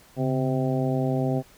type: harmonic tone with a mistuned harmonic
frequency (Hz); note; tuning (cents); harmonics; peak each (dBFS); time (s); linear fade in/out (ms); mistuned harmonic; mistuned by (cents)
130; C3; -11; 1 / 2 / 3 / 4 / 5 / 6; -25 / -27 / -31 / -32 / -32 / -35; 0.16-1.43; 50; 1; +98
effects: pink hiss -54 dBFS RMS until 1.57 s